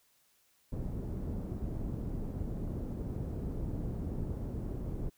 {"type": "low-pass noise", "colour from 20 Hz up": "pink", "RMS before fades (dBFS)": -37, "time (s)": [0.72, 5.1], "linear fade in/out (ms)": 10, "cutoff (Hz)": 310, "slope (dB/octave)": 12, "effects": ["white hiss -70 dBFS RMS until 5.17 s"]}